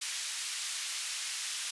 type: band-pass noise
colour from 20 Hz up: white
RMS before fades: -37 dBFS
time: 0.01-1.71 s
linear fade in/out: 10 ms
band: 1900 to 8100 Hz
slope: 12 dB/octave
effects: resampled to 24000 Hz